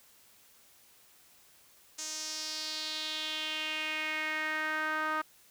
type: tone with band-pass filter sweep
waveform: sawtooth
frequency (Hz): 310.7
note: D#4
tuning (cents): -2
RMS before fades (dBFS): -35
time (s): 1.98-5.22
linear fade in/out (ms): 10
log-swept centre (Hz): 6500 to 1300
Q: 3.4
effects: white hiss -61 dBFS RMS until 5.5 s